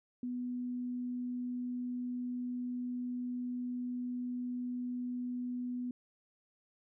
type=tone; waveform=sine; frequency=247.1 Hz; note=B3; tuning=1 cent sharp; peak=-35 dBFS; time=0.23-5.91 s; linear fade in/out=2 ms; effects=none